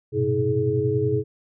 sine tone cluster, 99.7 / 117.4 / 128.1 / 320.7 / 422.1 Hz, G2 / A#2 / C3 / E4 / G#4, +30 / +13 / -36 / -48 / +28 cents, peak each -30 / -28 / -25 / -29 / -22 dBFS, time 0.12-1.24 s, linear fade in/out 50 ms, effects none

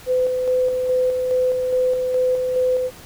sine tone with tremolo, 507 Hz, B4, 45 cents sharp, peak -15 dBFS, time 0.06-2.91 s, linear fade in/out 50 ms, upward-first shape square, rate 2.4 Hz, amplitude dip 35%, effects pink hiss -42 dBFS RMS until 3.05 s

